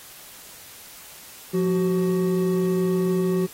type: tone pair together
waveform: triangle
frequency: 176.94 / 374.6 Hz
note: F3 / F#4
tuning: +23 / +21 cents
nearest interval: octave + minor second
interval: 1298 cents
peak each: -20 dBFS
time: 1.53-3.47 s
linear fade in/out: 20 ms
effects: white hiss -44 dBFS RMS until 3.53 s + AAC 48 kbps